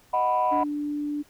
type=chord; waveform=sine; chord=B major; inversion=first; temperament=equal; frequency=622.3 / 740 / 987.8 Hz; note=D#5 / F#5 / B5; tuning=0 / 0 / 0 cents; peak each=-27 / -24 / -22 dBFS; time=0.13-0.64 s; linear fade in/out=10 ms
type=tone; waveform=sine; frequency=293.7 Hz; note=D4; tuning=in tune; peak=-26 dBFS; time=0.51-1.23 s; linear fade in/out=20 ms
effects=tanh soft clip ceiling -14 dBFS + pink hiss -58 dBFS RMS until 1.29 s